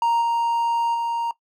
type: tone with level steps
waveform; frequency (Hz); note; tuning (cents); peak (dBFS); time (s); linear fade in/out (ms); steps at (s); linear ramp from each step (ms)
triangle; 932.3; A#5; 0; -15 / -17 / -20; 0.02-1.31; 2; 0.21 / 0.94; 10
effects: noise-tail reverb RT60 0.1 s tail -18 dB re dry